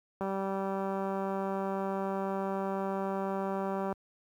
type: click train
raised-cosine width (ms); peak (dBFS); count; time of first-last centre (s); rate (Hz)
1; -21; 722; 0.21-3.926; 194
effects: high-pass 60 Hz 12 dB/octave + 10-bit